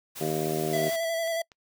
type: noise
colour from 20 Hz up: white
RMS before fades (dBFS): -39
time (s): 0.15-0.97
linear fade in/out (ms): 20
type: harmonic tone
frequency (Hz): 77.78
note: D#2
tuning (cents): 0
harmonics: 2 / 3 / 4 / 5 / 6 / 7 / 8 / 9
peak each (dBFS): -33 / -37 / -35 / -30 / -39 / -39 / -36 / -35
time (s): 0.2-0.9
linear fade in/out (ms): 20
type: tone with vibrato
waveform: square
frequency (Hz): 662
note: E5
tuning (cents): +7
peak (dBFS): -27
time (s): 0.73-1.42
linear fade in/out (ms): 5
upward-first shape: square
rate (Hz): 11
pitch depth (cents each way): 18
type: click train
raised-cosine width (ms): 0.2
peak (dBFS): -32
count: 4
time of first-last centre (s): 0.79-1.518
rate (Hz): 4.12
effects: noise-tail reverb RT60 0.1 s tail -26 dB re dry